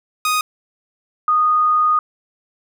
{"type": "tone pair in turn", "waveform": ["sawtooth", "sine"], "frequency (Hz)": [1244.5, 1235.2], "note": ["D#6", "D#6"], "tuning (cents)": [0, -13], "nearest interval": "unison", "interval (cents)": 13, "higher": "first", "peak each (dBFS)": -12, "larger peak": "neither", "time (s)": [[0.25, 0.41], [1.28, 1.99]], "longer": "second", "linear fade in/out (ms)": 2, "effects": []}